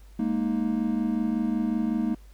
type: chord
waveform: triangle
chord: Ab suspended second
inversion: none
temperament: equal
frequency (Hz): 207.7 / 233.1 / 311.1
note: Ab3 / Bb3 / Eb4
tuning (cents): 0 / 0 / 0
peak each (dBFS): -27 / -24 / -28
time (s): 0.19-2.15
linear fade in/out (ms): 5
effects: added 50 Hz sine -46 dBFS peak until 2.33 s + pink hiss -61 dBFS RMS until 2.33 s